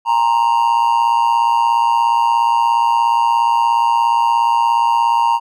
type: tone with amplitude modulation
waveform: triangle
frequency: 932.3 Hz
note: A#5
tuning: in tune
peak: -6 dBFS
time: 0.05-5.4 s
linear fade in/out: 50 ms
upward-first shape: sine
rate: 117 Hz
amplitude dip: 75%
effects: none